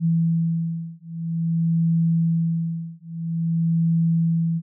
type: beating tone pair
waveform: sine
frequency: 165.3 / 165.8 Hz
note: E3 / E3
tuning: +5 / +10 cents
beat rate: 0.5 Hz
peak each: -22 dBFS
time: 0-4.62 s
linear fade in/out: 50 ms
effects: none